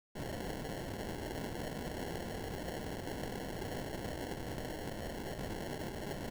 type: noise with sample-and-hold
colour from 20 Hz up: blue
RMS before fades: -41 dBFS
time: 0.15-6.3 s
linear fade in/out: 10 ms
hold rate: 1225 Hz
effects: none